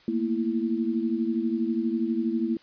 sine tone cluster, 224.9 / 237.2 / 331.8 Hz, A3 / A#3 / E4, +38 / +30 / +11 cents, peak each -28 dBFS, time 0.08-2.57 s, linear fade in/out 2 ms, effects white hiss -56 dBFS RMS until 2.62 s + resampled to 11025 Hz

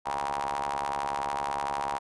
sawtooth ring-modulated tone, 70.7 Hz, C#2, 35 cents sharp, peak -22 dBFS, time 0.05-1.99 s, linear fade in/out 20 ms, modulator 877 Hz, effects resampled to 24000 Hz

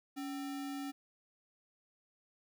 sine tone with sample-and-hold, 280.1 Hz, C#4, 18 cents sharp, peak -38 dBFS, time 0.16-0.92 s, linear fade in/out 20 ms, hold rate 1050 Hz, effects none

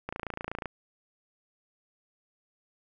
click train, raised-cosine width 0.5 ms, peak -19 dBFS, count 17, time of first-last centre 0.09-0.657 s, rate 28.2 Hz, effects none

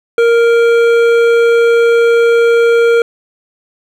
sine tone with hard clipping, 466.2 Hz, A#4, in tune, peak -8 dBFS, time 0.18-3.02 s, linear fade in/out 2 ms, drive 11 dB, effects none

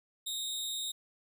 sawtooth tone with amplitude modulation, 3729 Hz, A#7, in tune, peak -29 dBFS, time 0.26-0.92 s, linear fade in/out 10 ms, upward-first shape sine, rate 238 Hz, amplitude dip 55%, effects none

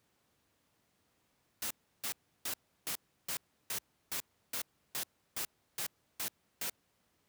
white noise bursts, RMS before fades -37 dBFS, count 13, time 1.62-6.698 s, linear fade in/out 2 ms, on 86 ms, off 330 ms, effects pink hiss -75 dBFS RMS until 7.28 s + high-pass 80 Hz 12 dB/octave

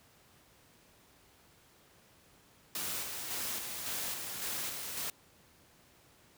white noise with tremolo, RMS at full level -37 dBFS, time 2.75-5.1 s, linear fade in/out 2 ms, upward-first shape square, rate 1.8 Hz, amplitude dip 35%, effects pink hiss -63 dBFS RMS until 6.37 s + high-pass 60 Hz 12 dB/octave

